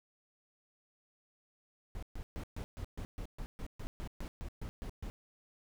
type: noise bursts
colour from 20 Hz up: brown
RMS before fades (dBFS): -41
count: 16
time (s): 1.95-5.1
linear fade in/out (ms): 0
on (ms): 75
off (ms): 130
effects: none